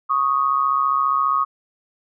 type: tone pair together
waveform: sine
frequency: 1108.7 / 1243.5 Hz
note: C#6 / D#6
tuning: 0 / -1 cents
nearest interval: major second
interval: 199 cents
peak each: -19 dBFS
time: 0.09-1.45 s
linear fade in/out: 20 ms
effects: none